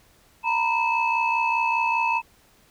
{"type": "tone cluster", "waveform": "sine", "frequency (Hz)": [919, 984, 2602], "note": ["A#5", "B5", "E7"], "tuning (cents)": [-25, -7, -23], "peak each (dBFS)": [-22, -25, -24], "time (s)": [0.43, 2.22], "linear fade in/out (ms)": 50, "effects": ["tanh soft clip ceiling -13 dBFS", "pink hiss -58 dBFS RMS until 2.7 s"]}